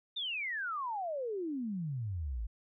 sine exponential sweep, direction down, 3700 to 50.3 Hz, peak -34 dBFS, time 0.16-2.47 s, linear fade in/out 10 ms, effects none

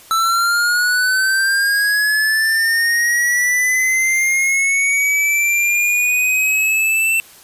square linear sweep, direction up, 1319 to 2683 Hz, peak -14 dBFS, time 0.11-7.2 s, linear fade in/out 0 ms, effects white hiss -43 dBFS RMS until 7.43 s + resampled to 32000 Hz

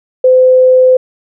sine tone, 512 Hz, C5, 38 cents flat, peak -3 dBFS, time 0.24-0.97 s, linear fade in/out 5 ms, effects none

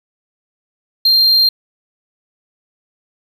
triangle tone, 4186 Hz, C8, in tune, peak -7 dBFS, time 1.05-1.49 s, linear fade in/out 5 ms, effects 7-bit

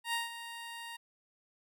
15% pulse tone with ADSR envelope, 932.3 Hz, A#5, in tune, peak -24 dBFS, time 0.04-0.97 s, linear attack 92 ms, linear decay 160 ms, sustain -12 dB, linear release 13 ms, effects none

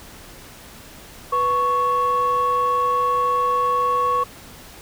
sine tone pair together, 493.9 / 1108.8 Hz, B4 / C#6, 0 / 0 cents, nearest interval octave + major second, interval 1400 cents, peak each -23 / -16 dBFS, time 1.32-4.24 s, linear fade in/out 10 ms, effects tanh soft clip ceiling -13 dBFS + pink hiss -42 dBFS RMS until 4.81 s

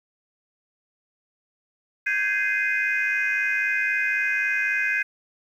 sine chord, Ab major seventh, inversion third, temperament just, 1557.4 / 1661.2 / 2077 / 2492 Hz, G6 / Ab6 / C7 / Eb7, -12 / 0 / -13 / +2 cents, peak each -26 dBFS, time 2.06-5.03 s, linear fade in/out 10 ms, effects tanh soft clip ceiling -13 dBFS + 9-bit

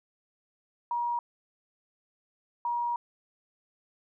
sine tone bursts at uneven times, 953 Hz, A#5, 38 cents sharp, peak -27 dBFS, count 2, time 0.91-1.19 / 2.65-2.96 s, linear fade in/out 2 ms, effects none

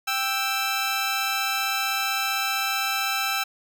15% pulse tone pair together, 785 / 1320.2 Hz, G5 / E6, +2 / +2 cents, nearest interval major sixth, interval 900 cents, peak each -21 / -19 dBFS, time 0.07-3.44 s, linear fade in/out 10 ms, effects none

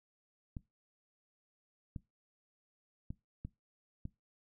clicks, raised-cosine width 5 ms, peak -29 dBFS, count 5, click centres 0.568 / 1.962 / 3.105 / 3.45 / 4.054 s, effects noise-tail reverb RT60 0.2 s tail -20 dB re dry

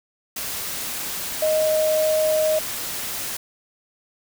sine tone in noise, 623 Hz, D#5, 2 cents sharp, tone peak -17 dBFS, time 1.42-2.59 s, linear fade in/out 5 ms, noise white, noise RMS -29 dBFS, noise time 0.36-3.37 s, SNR +9 dB, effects none

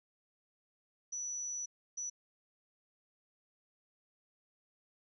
sine tone bursts at uneven times, 5920 Hz, F#8, in tune, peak -37 dBFS, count 2, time 1.12-1.66 / 1.97-2.1 s, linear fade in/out 10 ms, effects none

